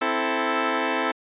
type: chord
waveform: 10% pulse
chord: A minor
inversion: first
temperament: equal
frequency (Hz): 261.6 / 329.6 / 440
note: C4 / E4 / A4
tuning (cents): 0 / 0 / 0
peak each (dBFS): -18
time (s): 0.01-1.12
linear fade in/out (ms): 10
effects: resampled to 8000 Hz